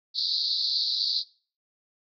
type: band-pass noise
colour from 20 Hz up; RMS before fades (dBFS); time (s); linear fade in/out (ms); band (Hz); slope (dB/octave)
pink; -27; 0.14-1.24; 50; 3900 to 4800; 96
effects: noise-tail reverb RT60 0.4 s tail -20 dB re dry